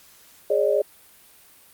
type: chord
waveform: sine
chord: Ab suspended fourth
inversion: none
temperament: equal with one note detuned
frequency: 415.3 / 554.4 / 606.6 Hz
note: Ab4 / Db5 / Eb5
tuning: 0 / 0 / -44 cents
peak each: -22 dBFS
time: 0.5-0.82 s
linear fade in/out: 5 ms
effects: white hiss -52 dBFS RMS until 1.73 s + Opus 48 kbps